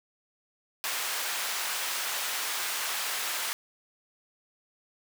pink high-pass noise, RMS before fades -32 dBFS, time 0.84-3.53 s, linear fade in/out 0 ms, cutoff 1100 Hz, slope 12 dB/octave, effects none

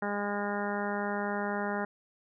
harmonic tone, 204 Hz, G#3, 31 cents flat, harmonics 1 / 2 / 3 / 4 / 5 / 6 / 7 / 8 / 9, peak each -35 / -37 / -38 / -37 / -41 / -45 / -39 / -43 / -42 dBFS, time 0.02-1.85 s, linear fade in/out 5 ms, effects none

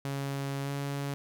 sawtooth tone with pitch glide, 138.59 to 140.69 Hz, C#3 to C#3, 0 to +26 cents, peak -28 dBFS, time 0.05-1.14 s, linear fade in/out 0 ms, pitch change +26 cents, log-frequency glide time 0.63-0.7 s, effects none

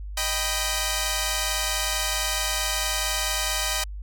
5% pulse chord, Eb augmented, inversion none, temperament equal, 622.3 / 784 / 987.8 Hz, Eb5 / G5 / B5, 0 / 0 / 0 cents, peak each -17 dBFS, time 0.17-3.84 s, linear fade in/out 5 ms, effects added 50 Hz sine -32 dBFS peak until 4.02 s

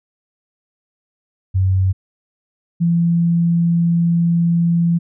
sine tone pair in turn, 94.4 / 169.67 Hz, F#2 / F3, +35 / -50 cents, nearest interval minor seventh, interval 1015 cents, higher second, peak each -12 / -12 dBFS, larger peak neither, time 1.54-1.93 / 2.8-4.99 s, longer second, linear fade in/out 20 ms, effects none

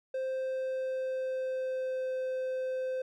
triangle tone with pitch glide, 523.3 to 517 Hz, C5 to C5, 0 to -21 cents, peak -29 dBFS, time 0.14-3.02 s, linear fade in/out 5 ms, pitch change -21 cents, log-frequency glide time 0.28-2.14 s, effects none

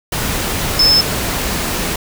sine tone in noise, 5240 Hz, E8, 11 cents flat, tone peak -8 dBFS, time 0.79-1.01 s, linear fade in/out 5 ms, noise pink, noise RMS -19 dBFS, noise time 0.12-1.96 s, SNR +8 dB, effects none

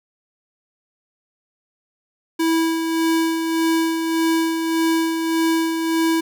square tone with tremolo, 326.9 Hz, E4, 14 cents flat, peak -16 dBFS, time 2.39-6.21 s, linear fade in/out 10 ms, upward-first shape sine, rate 1.7 Hz, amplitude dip 45%, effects none

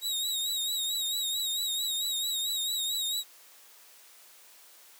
sawtooth tone with vibrato, 3800 Hz, A#7, 33 cents sharp, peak -26 dBFS, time 0.01-3.24 s, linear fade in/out 50 ms, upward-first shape triangle, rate 4.5 Hz, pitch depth 74 cents each way, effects white hiss -55 dBFS RMS until 4.99 s + high-pass 400 Hz 12 dB/octave

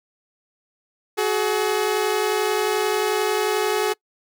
sawtooth tone pair together, 373.5 / 424.8 Hz, F#4 / G#4, +16 / +39 cents, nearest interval major second, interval 223 cents, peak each -20 / -17 dBFS, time 1.17-3.94 s, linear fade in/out 20 ms, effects noise-tail reverb RT60 0.1 s tail -25 dB re dry

